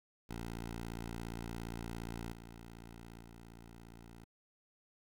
10% pulse tone with level steps, 57.3 Hz, A#1, 29 cents flat, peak -33 / -42 / -45 dBFS, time 0.29-4.25 s, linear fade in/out 10 ms, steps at 2.32 / 3.21 s, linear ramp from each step 10 ms, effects 11-bit

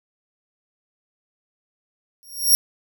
5% pulse tone with exponential growth, 5588 Hz, F8, in tune, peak -3 dBFS, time 2.23-2.55 s, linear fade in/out 0 ms, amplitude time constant 69 ms, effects none

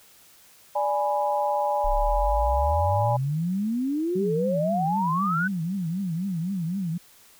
sine chord, G# diminished, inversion second, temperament equal, 587.3 / 830.6 / 987.8 Hz, D5 / G#5 / B5, 0 / 0 / 0 cents, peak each -26 / -24 / -30 dBFS, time 0.75-3.17 s, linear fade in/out 10 ms
sine exponential sweep, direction up, 30.23 to 1533 Hz, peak -23 dBFS, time 1.84-5.48 s, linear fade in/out 10 ms
sine tone with vibrato, 178.9 Hz, F3, 42 cents sharp, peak -25 dBFS, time 4.15-6.98 s, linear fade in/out 10 ms, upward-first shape triangle, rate 3.9 Hz, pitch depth 230 cents each way
effects white hiss -54 dBFS RMS until 7.39 s

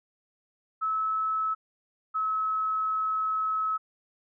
sine tone pair in turn, 1299 / 1290 Hz, E6 / E6, -26 / -38 cents, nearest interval unison, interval 12 cents, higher first, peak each -25 dBFS, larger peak neither, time 0.81-1.55 / 2.14-3.78 s, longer second, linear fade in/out 20 ms, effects none

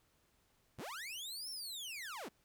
sawtooth linear two-way sweep, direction up then down, 36.71 to 5470 to 156.5 Hz, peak -40 dBFS, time 0.78-2.29 s, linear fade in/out 10 ms, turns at 1.5 s, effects pink hiss -74 dBFS RMS until 2.44 s

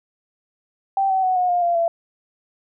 sine tone with pitch steps, 780 / 761.3 / 743.1 / 725.2 / 707.9 / 690.9 / 674.3 Hz, G5 / F#5 / F#5 / F#5 / F5 / F5 / E5, -9 / +49 / +7 / -35 / +23 / -19 / +39 cents, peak -16 dBFS, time 0.97-1.88 s, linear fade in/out 2 ms, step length 130 ms, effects none

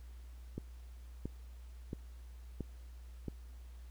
click train, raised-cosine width 3 ms, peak -26 dBFS, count 5, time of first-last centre 0.58-3.283 s, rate 1.48 Hz, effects added 60 Hz sine -48 dBFS peak until 3.9 s + pink hiss -67 dBFS RMS until 3.9 s

